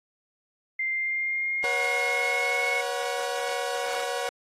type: tone with pitch glide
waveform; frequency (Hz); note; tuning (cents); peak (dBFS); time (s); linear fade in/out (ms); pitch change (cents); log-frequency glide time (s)
sine; 2093 to 2196; C7 to C#7; 0 to -17; -25; 0.79-2.81; 5; +83; 0.89-2.61
type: chord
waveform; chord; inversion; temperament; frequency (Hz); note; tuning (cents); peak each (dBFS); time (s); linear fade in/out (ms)
sawtooth; B suspended second; none; equal with one note detuned; 481.8 / 554.4 / 740; B4 / C#5 / F#5; -43 / 0 / 0; -28; 1.64-4.29; 0
effects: low-pass 10000 Hz 12 dB/octave + AAC 48 kbps